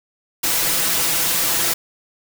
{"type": "noise with comb filter", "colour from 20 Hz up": "white", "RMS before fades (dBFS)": -19, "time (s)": [0.43, 1.74], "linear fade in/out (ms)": 10, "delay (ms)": 6, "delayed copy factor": 0.85, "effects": []}